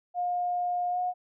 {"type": "tone with pitch glide", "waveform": "sine", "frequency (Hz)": [712, 723.2], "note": ["F5", "F#5"], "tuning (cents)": [33, -40], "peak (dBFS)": -26, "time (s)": [0.14, 1.14], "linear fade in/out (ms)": 50, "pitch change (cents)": 27, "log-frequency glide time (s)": [0.9, 0.99], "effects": []}